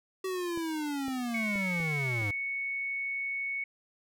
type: linear sweep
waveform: square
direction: down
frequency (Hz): 381.6 to 98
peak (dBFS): -32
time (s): 0.24-2.31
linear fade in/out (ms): 5
type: clicks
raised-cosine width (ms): 2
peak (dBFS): -31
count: 5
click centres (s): 0.575 / 1.082 / 1.557 / 1.802 / 2.219
type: tone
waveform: sine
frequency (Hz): 2217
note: C#7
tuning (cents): 0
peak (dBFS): -31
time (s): 1.34-3.64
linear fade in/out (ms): 5
effects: none